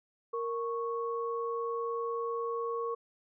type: tone pair together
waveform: sine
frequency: 465 / 1106 Hz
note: A#4 / C#6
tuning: -4 / -4 cents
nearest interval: octave + minor third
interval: 1500 cents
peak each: -33 / -36 dBFS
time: 0.33-2.95 s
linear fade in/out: 10 ms
effects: none